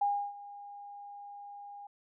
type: tone with ADSR envelope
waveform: sine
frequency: 812 Hz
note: G#5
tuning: 39 cents flat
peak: -25 dBFS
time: 0.01-1.87 s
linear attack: 8 ms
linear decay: 310 ms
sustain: -19 dB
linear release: 4 ms
effects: none